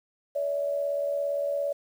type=tone pair together; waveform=sine; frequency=570.6 / 648 Hz; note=C#5 / E5; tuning=+50 / -30 cents; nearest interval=major second; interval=220 cents; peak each=-26 / -34 dBFS; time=0.35-1.73 s; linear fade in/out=10 ms; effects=9-bit